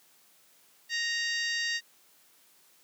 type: harmonic tone with a mistuned harmonic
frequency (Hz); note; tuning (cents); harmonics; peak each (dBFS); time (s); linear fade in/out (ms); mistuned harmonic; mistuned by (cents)
932.3; A#5; 0; 2 / 3 / 4 / 5 / 6 / 7 / 8; -31 / -37 / -38 / -36 / -40 / -45 / -47; 0.89-1.81; 50; 7; -59
effects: white hiss -62 dBFS RMS until 2.83 s + high-pass 150 Hz 12 dB/octave